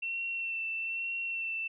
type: tone with vibrato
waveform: sine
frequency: 2700 Hz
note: E7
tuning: 41 cents sharp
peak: -32 dBFS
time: 0.02-1.68 s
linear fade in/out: 10 ms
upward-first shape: sine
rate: 1.1 Hz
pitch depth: 20 cents each way
effects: none